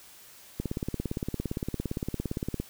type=click train; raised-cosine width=3 ms; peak=-17 dBFS; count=36; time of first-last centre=0.6-2.6 s; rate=17.5 Hz; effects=white hiss -52 dBFS RMS until 2.69 s